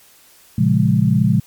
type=chord; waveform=sine; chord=Bb minor seventh; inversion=none; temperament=equal with one note detuned; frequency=116.54 / 138.59 / 174.61 / 206 Hz; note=Bb2 / Db3 / F3 / Ab3; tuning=0 / 0 / 0 / -14 cents; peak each=-17 dBFS; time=0.58-1.4 s; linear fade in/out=5 ms; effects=white hiss -49 dBFS RMS until 1.46 s + MP3 96 kbps